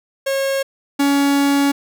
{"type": "tone pair in turn", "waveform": "45% pulse", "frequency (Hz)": [544, 281.1], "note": ["C#5", "C#4"], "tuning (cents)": [-33, 24], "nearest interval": "major seventh", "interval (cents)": 1143, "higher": "first", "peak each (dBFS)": [-17, -13], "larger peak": "second", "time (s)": [[0.26, 0.63], [0.99, 1.72]], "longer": "second", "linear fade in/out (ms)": 10, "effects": []}